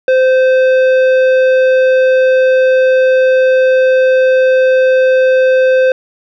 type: tone with tanh clipping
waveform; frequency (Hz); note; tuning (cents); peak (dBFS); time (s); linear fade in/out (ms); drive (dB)
sine; 518; C5; -17; -8; 0.08-5.92; 2; 11
effects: none